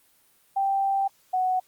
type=tone pair in turn; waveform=sine; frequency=784 / 741.6 Hz; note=G5 / F#5; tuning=0 / +4 cents; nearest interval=minor second; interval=96 cents; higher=first; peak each=-21 dBFS; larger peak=neither; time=0.56-1.08 / 1.33-1.6 s; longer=first; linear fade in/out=10 ms; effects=white hiss -62 dBFS RMS until 1.67 s + Opus 32 kbps